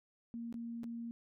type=tone with dropouts; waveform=sine; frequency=233.1 Hz; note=A#3; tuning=in tune; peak=-40 dBFS; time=0.34-1.11 s; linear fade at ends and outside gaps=0 ms; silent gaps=0.526-0.542 / 0.834-0.841 s; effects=none